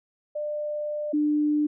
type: tone pair in turn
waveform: sine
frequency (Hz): 597 / 298.5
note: D5 / D4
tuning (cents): +28 / +28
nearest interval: octave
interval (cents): 1200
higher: first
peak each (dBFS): -27 / -20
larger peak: second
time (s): 0.35-1.13 / 1.13-1.67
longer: first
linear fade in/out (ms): 10
effects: none